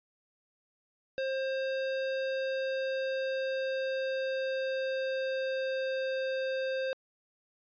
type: tone with pitch glide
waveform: square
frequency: 531 to 527 Hz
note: C5 to C5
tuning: +25 to +12 cents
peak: -31 dBFS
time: 1.18-6.93 s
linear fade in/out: 0 ms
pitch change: -13 cents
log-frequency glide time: 2.14-6.21 s
effects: resampled to 11025 Hz